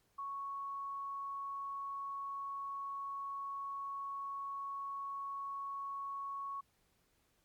sine tone, 1108.7 Hz, C#6, in tune, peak -39 dBFS, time 0.18-6.61 s, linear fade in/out 10 ms, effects pink hiss -75 dBFS RMS until 7.44 s + MP3 96 kbps

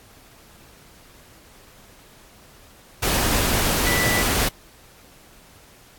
sine tone in noise, 1975.5 Hz, B6, in tune, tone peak -22 dBFS, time 3.86-4.23 s, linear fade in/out 10 ms, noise pink, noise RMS -21 dBFS, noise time 3.02-4.49 s, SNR -4 dB, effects pink hiss -50 dBFS RMS until 5.98 s + AAC 64 kbps

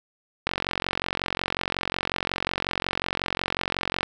click train, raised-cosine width 0.3 ms, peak -8 dBFS, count 163, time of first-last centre 0.47-4.03 s, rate 45.5 Hz, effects none

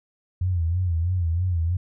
sine tone with vibrato, 86.9 Hz, F2, 8 cents flat, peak -20 dBFS, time 0.41-1.77 s, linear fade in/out 5 ms, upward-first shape sine, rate 3.1 Hz, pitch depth 110 cents each way, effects none

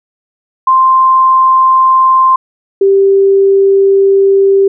sine tone pair in turn, 1046.5 / 392 Hz, C6 / G4, 0 / 0 cents, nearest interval octave + perfect fourth, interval 1700 cents, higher first, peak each -4 dBFS, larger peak neither, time 0.67-2.36 / 2.81-4.68 s, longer second, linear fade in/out 5 ms, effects none

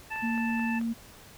harmonic tone, 880 Hz, A5, in tune, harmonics 1 / 2 / 3, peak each -36 / -36 / -36 dBFS, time 0.1-0.8 s, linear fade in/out 20 ms
click train, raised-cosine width 0.5 ms, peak -30 dBFS, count 4, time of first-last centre 0.16-0.814 s, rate 4.59 Hz
sine tone, 230 Hz, A#3, 23 cents flat, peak -27 dBFS, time 0.22-0.94 s, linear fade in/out 20 ms
effects pink hiss -51 dBFS RMS until 1.37 s

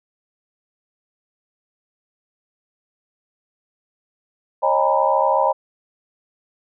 sine tone cluster, 542 / 615 / 810 / 917 / 985 Hz, C#5 / D#5 / G#5 / A#5 / B5, -39 / -20 / -43 / -29 / -5 cents, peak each -21 dBFS, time 4.62-5.53 s, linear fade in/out 20 ms, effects none

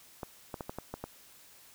clicks, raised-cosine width 1 ms, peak -23 dBFS, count 7, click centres 0.232 / 0.542 / 0.608 / 0.695 / 0.786 / 0.94 / 1.04 s, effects white hiss -57 dBFS RMS until 1.74 s

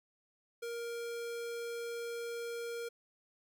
square tone, 468.7 Hz, A#4, 9 cents sharp, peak -39 dBFS, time 0.62-2.89 s, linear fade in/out 10 ms, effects none

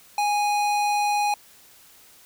sine tone with hard clipping, 827 Hz, G#5, 8 cents flat, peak -22 dBFS, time 0.18-1.34 s, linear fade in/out 2 ms, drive 18 dB, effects white hiss -52 dBFS RMS until 2.25 s

